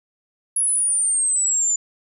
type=exponential sweep; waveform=sine; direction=down; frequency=10548 to 7040 Hz; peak=-16 dBFS; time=0.56-1.76 s; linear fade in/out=5 ms; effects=tanh soft clip ceiling -12 dBFS